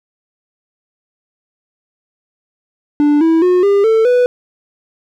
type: tone with pitch steps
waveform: triangle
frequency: 293.7 / 325.9 / 361.6 / 401.2 / 445.2 / 493.9 Hz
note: D4 / E4 / F#4 / G4 / A4 / B4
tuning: 0 / -20 / -40 / +40 / +20 / 0 cents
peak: -6 dBFS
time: 3-4.26 s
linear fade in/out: 0 ms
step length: 210 ms
effects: none